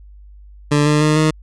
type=tone with pitch steps; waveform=20% pulse; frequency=147 / 149.83 / 152.71 / 155.65 Hz; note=D3 / D3 / D#3 / D#3; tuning=+2 / +35 / -32 / +1 cents; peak=-7 dBFS; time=0.71-1.31 s; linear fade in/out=10 ms; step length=150 ms; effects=added 50 Hz sine -38 dBFS peak until 1.42 s + resampled to 22050 Hz